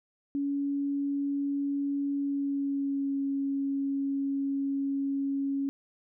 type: tone with pitch glide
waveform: sine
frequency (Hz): 281.6 to 276.3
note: C#4 to C#4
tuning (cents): +27 to -6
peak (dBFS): -27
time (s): 0.35-5.69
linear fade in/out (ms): 0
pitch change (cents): -33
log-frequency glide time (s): 2.14-3.18
effects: none